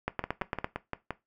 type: two click trains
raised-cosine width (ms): 0.5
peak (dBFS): -14 / -17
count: 6 / 6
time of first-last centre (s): 0.08-0.644 / 0.24-1.107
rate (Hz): 8.86 / 5.77
effects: noise-tail reverb RT60 0.2 s tail -17 dB re dry